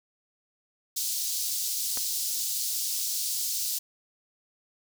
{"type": "high-pass noise", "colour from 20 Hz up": "pink", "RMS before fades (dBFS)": -30, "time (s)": [0.96, 3.79], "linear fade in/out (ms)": 10, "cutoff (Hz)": 4500, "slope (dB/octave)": 24}
{"type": "clicks", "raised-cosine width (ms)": 0.5, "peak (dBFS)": [-23, -29], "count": 2, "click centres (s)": [1.973, 1.977]}
{"effects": []}